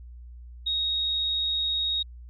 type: tone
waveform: sine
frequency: 3759 Hz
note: A#7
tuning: 14 cents sharp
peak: -24 dBFS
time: 0.66-2.03 s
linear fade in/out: 10 ms
effects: added 60 Hz sine -41 dBFS peak until 2.29 s